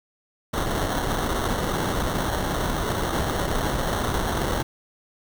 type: noise with sample-and-hold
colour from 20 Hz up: pink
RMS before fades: -25 dBFS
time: 0.53-4.63 s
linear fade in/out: 10 ms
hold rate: 2450 Hz
effects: none